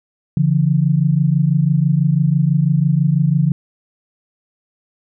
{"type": "tone pair together", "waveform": "sine", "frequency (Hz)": [142.64, 168.7], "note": ["C#3", "E3"], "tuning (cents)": [50, 40], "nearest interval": "minor third", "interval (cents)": 290, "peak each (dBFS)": [-14, -15], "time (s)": [0.37, 3.52], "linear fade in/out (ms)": 2, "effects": []}